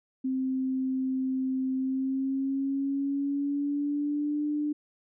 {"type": "tone with pitch glide", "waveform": "sine", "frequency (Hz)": [261.6, 297], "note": ["C4", "D4"], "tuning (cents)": [0, 20], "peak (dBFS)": -26, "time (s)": [0.24, 4.73], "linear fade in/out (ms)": 10, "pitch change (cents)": 220, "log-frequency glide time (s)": [1.75, 4.44], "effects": []}